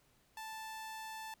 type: tone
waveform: sawtooth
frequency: 880 Hz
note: A5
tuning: in tune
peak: -40 dBFS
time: 0.37-1.34 s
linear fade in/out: 2 ms
effects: pink hiss -71 dBFS RMS until 1.4 s